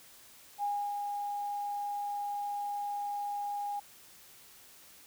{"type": "tone with ADSR envelope", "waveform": "sine", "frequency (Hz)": 817, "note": "G#5", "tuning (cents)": -29, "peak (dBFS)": -29, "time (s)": [0.58, 3.8], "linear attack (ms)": 51, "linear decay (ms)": 290, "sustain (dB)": -4, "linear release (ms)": 10, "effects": ["white hiss -56 dBFS RMS until 5.06 s"]}